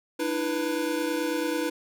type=tone cluster; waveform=square; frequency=301.2 / 330.4 / 491.5 Hz; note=D4 / E4 / B4; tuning=+44 / +4 / -8 cents; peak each=-31 dBFS; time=0.19-1.7 s; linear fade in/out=10 ms; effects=none